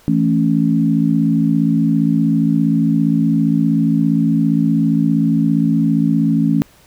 sine chord, A major, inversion second, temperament equal, 164.81 / 220 / 277.2 Hz, E3 / A3 / C#4, 0 / 0 / 0 cents, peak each -16 dBFS, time 0.08-6.62 s, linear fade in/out 0 ms, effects pink hiss -49 dBFS RMS until 6.86 s

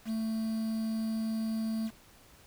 triangle tone with quantisation, 221.9 Hz, A3, 15 cents sharp, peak -28 dBFS, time 0.05-1.91 s, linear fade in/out 50 ms, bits 8, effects pink hiss -58 dBFS RMS until 2.46 s

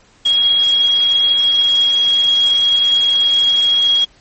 sine tone in noise, 3295 Hz, G#7, 14 cents flat, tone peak -10 dBFS, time 0.25-4.05 s, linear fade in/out 10 ms, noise white, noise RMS -28 dBFS, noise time 0.25-4.05 s, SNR +15 dB, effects pink hiss -50 dBFS RMS until 4.2 s + MP3 32 kbps

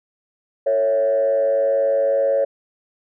sine tone with frequency modulation, 554.4 Hz, C#5, in tune, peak -14 dBFS, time 0.66-2.45 s, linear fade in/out 10 ms, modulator 102 Hz, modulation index 0.61, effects tanh soft clip ceiling -11 dBFS

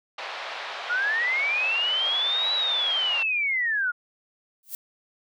pink band-pass noise, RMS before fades -35 dBFS, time 0.18-3.23 s, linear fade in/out 5 ms, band 610 to 4000 Hz, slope 24 dB/octave
sine linear two-way sweep, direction up then down, 1396.9 to 3951 to 1396.9 Hz, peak -22 dBFS, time 0.89-3.92 s, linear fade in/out 20 ms, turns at 2.53 s
violet noise with exponential growth, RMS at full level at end -29 dBFS, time 4.63-4.75 s, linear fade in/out 1 ms, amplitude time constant 26 ms
effects none

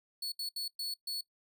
40% pulse tone bursts at uneven times, 4414 Hz, C#8, 8 cents flat, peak -34 dBFS, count 5, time 0.22-0.32 / 0.39-0.49 / 0.56-0.68 / 0.79-0.94 / 1.07-1.21 s, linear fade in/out 5 ms, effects noise-tail reverb RT60 0.1 s tail -19 dB re dry

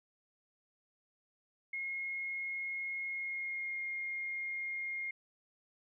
sine tone with pitch glide, 2156 to 2132 Hz, C#7 to C7, -49 to +32 cents, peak -36 dBFS, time 1.73-5.11 s, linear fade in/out 5 ms, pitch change -19 cents, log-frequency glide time 3.07-3.81 s, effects none

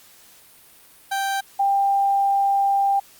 30% pulse / sine tone pair in turn, 784 / 793.1 Hz, G5 / G5, 0 / +20 cents, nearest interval unison, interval 20 cents, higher second, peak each -19 / -16 dBFS, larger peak second, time 1.11-1.41 / 1.59-3 s, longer second, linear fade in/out 10 ms, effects white hiss -50 dBFS RMS until 3.19 s + Opus 48 kbps

